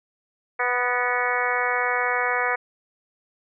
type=harmonic tone with a mistuned harmonic; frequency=246.9 Hz; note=B3; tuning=in tune; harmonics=2 / 3 / 4 / 5 / 6 / 7 / 8 / 9; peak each=-29 / -29 / -29 / -29 / -29 / -29 / -29 / -29 dBFS; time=0.59-2.56 s; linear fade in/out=10 ms; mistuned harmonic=8; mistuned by=-35 cents; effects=none